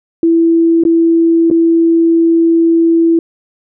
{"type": "tone with dropouts", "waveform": "sine", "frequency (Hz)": 331.8, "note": "E4", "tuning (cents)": 11, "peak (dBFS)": -6, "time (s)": [0.23, 3.19], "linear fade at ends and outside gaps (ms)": 2, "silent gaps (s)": [[0.837, 0.851], [1.502, 1.511]], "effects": []}